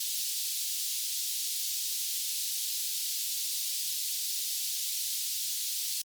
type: high-pass noise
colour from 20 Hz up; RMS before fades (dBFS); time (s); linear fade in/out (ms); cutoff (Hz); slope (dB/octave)
pink; -33; 0-6.02; 5; 3700; 24
effects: Opus 48 kbps